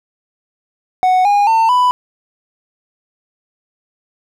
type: tone with pitch steps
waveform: triangle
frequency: 740 / 816.4 / 900.6 / 993.5 Hz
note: F#5 / G#5 / A5 / B5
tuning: 0 / -30 / +40 / +10 cents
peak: -7 dBFS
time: 1.03-1.91 s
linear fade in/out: 0 ms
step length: 220 ms
effects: none